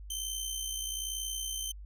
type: tone with amplitude modulation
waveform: 15% pulse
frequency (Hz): 3100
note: G7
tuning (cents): -20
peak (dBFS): -25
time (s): 0.1-1.72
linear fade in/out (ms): 5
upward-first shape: sine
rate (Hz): 61.1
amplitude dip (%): 50
effects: added 50 Hz sine -43 dBFS peak until 1.85 s